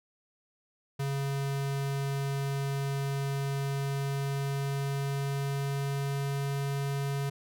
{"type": "tone with pitch glide", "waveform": "square", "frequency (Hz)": [138.59, 139.47], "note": ["C#3", "C#3"], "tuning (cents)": [0, 11], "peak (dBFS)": -30, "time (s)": [0.99, 7.3], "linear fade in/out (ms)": 10, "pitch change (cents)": 11, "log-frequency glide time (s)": [3.55, 6.51], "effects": []}